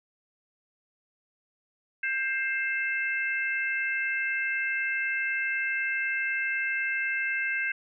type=harmonic tone; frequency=528 Hz; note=C5; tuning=16 cents sharp; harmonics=3 / 4 / 5; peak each=-29 / -31 / -33 dBFS; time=2.03-7.72 s; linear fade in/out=5 ms; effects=none